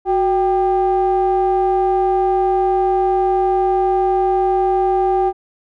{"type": "ring-modulated tone", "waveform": "triangle", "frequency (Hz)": 207.7, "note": "G#3", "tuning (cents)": 0, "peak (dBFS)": -8, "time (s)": [0.05, 5.33], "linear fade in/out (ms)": 50, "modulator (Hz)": 577, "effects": []}